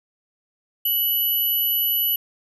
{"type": "tone pair together", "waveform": "sine", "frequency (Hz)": [2966, 11876], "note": ["F#7", "F#9"], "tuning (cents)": [4, 5], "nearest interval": "2 octaves", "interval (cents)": 2401, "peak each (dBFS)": [-26, -19], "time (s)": [0.85, 2.16], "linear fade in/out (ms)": 5, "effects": []}